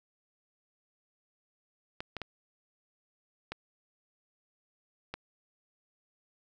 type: clicks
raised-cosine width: 0.3 ms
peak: -21 dBFS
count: 5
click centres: 2.005 / 2.167 / 2.217 / 3.52 / 5.14 s
effects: none